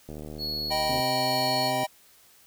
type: click train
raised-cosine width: 2 ms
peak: -26 dBFS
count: 70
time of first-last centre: 0.09-0.999 s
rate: 75.9 Hz
type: tone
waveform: triangle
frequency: 4357 Hz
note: C#8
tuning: 31 cents flat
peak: -28 dBFS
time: 0.38-1.72 s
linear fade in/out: 50 ms
type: chord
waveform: square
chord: Eb augmented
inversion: none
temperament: just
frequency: 622.3 / 777.8 / 972.3 Hz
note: Eb5 / G5 / B5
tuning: 0 / -14 / -27 cents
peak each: -30 / -29 / -34 dBFS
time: 0.7-1.87 s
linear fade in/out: 20 ms
type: harmonic tone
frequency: 130.4 Hz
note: C3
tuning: 5 cents flat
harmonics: 1 / 2 / 3 / 4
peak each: -36 / -34 / -40 / -42 dBFS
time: 0.89-1.84 s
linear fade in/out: 5 ms
effects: white hiss -57 dBFS RMS until 2.46 s